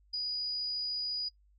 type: tone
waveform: sine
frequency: 4917 Hz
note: D#8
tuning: 21 cents flat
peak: -32 dBFS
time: 0.13-1.29 s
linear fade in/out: 10 ms
effects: noise-tail reverb RT60 0.1 s tail -17 dB re dry + added 50 Hz sine -62 dBFS peak until 1.58 s